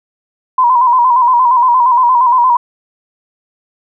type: tone with vibrato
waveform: sine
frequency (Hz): 987.8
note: B5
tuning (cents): 0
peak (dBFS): -6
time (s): 0.58-2.57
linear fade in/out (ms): 5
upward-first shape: square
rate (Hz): 8.6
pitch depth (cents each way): 61
effects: none